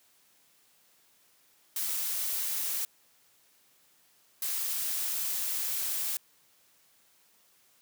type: noise bursts at uneven times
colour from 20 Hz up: blue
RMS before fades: -32 dBFS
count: 2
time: 1.76-2.85 / 4.42-6.17 s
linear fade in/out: 2 ms
effects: white hiss -65 dBFS RMS until 7.81 s + high-pass 100 Hz 12 dB/octave